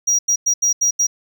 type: tone bursts at uneven times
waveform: triangle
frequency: 5740 Hz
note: F8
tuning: 47 cents sharp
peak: -12 dBFS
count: 6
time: 0.07-0.19 / 0.28-0.36 / 0.46-0.54 / 0.62-0.73 / 0.81-0.91 / 0.99-1.07 s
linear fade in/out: 10 ms
effects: none